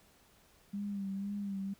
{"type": "tone with vibrato", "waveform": "sine", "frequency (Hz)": 199, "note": "G3", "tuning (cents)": 26, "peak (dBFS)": -35, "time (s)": [0.73, 1.74], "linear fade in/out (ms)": 10, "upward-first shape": "sine", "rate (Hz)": 2, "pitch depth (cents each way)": 44, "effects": ["pink hiss -65 dBFS RMS until 1.79 s"]}